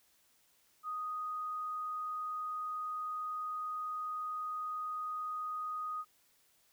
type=tone; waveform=sine; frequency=1244.5 Hz; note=D#6; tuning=in tune; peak=-36 dBFS; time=0.83-6.05 s; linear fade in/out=50 ms; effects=white hiss -70 dBFS RMS until 6.72 s